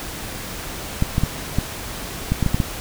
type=clicks; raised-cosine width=5 ms; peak=-5 dBFS; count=9; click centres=1.024 / 1.181 / 1.236 / 1.586 / 2.32 / 2.427 / 2.463 / 2.545 / 2.602 s; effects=pink hiss -31 dBFS RMS until 2.8 s